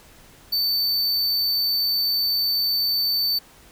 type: tone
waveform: square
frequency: 4544 Hz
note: C#8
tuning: 42 cents sharp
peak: -20 dBFS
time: 0.52-3.39 s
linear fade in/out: 10 ms
effects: pink hiss -50 dBFS RMS until 3.71 s